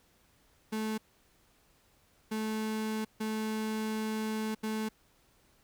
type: tone bursts at uneven times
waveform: 35% pulse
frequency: 217.7 Hz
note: A3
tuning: 18 cents flat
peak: -30 dBFS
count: 4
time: 0.72-0.98 / 2.31-3.05 / 3.2-4.55 / 4.63-4.89 s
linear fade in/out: 10 ms
effects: pink hiss -67 dBFS RMS until 5.63 s